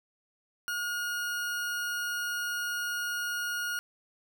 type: tone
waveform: 40% pulse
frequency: 1435 Hz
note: F6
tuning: 47 cents sharp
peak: -30 dBFS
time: 0.68-3.79 s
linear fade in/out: 0 ms
effects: none